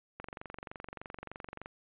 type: click train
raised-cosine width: 0.5 ms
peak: -27 dBFS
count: 35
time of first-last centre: 0.2-1.659 s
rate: 23.3 Hz
effects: resampled to 8000 Hz